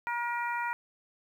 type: harmonic tone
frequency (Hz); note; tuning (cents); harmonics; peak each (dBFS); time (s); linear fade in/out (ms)
476; A#4; +36; 2 / 3 / 4 / 5; -32 / -36 / -38 / -40; 0.07-0.73; 0
effects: 10-bit